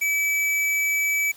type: tone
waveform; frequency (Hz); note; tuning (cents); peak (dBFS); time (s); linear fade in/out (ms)
square; 2297; D7; -39; -21; 0.01-1.32; 10
effects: white hiss -49 dBFS RMS until 1.36 s